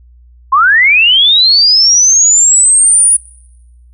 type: linear sweep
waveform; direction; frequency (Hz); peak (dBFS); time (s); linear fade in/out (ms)
sine; up; 1018 to 9800; -4; 0.52-3.17; 10
effects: noise-tail reverb RT60 1.0 s tail -26 dB re dry + added 60 Hz sine -38 dBFS peak until 3.93 s